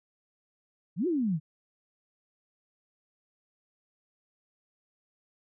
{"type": "exponential two-way sweep", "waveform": "sine", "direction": "up then down", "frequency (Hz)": [144, 377.1, 144], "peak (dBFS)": -25, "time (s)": [0.96, 1.4], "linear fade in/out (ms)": 50, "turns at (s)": 1.07, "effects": []}